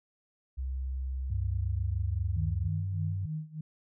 sine tone with pitch glide, 65.41 to 74.7 Hz, C2 to D2, 0 to +30 cents, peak -31 dBFS, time 0.57-2.69 s, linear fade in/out 20 ms, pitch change +230 cents, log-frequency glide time 1.22-2.37 s
sine tone, 96.7 Hz, G2, 23 cents flat, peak -30 dBFS, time 1.3-3.26 s, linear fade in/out 5 ms
sine tone with tremolo, 155.56 Hz, D#3, in tune, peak -31 dBFS, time 2.36-3.61 s, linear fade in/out 5 ms, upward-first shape sine, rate 3.3 Hz, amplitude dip 90%
effects none

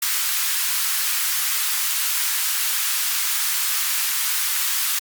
white high-pass noise, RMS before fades -22 dBFS, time 0.02-4.99 s, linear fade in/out 5 ms, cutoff 1100 Hz, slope 24 dB/octave, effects Opus 48 kbps

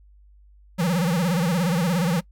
square tone with vibrato, 173.2 Hz, F3, 14 cents flat, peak -20 dBFS, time 0.78-2.21 s, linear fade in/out 20 ms, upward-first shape sine, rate 17 Hz, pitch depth 160 cents each way, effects noise-tail reverb RT60 0.1 s tail -23 dB re dry + added 50 Hz sine -49 dBFS peak until 2.31 s

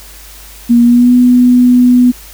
sine tone with pitch glide, 237.6 to 247.4 Hz, A#3 to B3, +33 to +3 cents, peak -3 dBFS, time 0.69-2.12 s, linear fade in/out 20 ms, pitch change +70 cents, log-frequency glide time 0.83-1.13 s, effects added 50 Hz sine -35 dBFS peak until 2.33 s + white hiss -35 dBFS RMS until 2.33 s

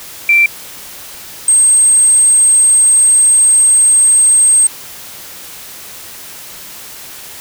sine tone pair in turn, 2349 / 8391 Hz, D7 / C9, 0 / +4 cents, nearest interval octave + minor seventh, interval 2204 cents, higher second, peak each -5 dBFS, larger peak neither, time 0.29-0.46 / 1.48-4.67 s, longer second, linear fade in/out 2 ms, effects white hiss -31 dBFS RMS until 7.4 s

